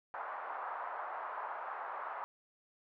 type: band-pass noise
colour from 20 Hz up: pink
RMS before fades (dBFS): -42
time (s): 0.14-2.24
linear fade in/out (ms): 0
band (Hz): 760 to 1300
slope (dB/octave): 24
effects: none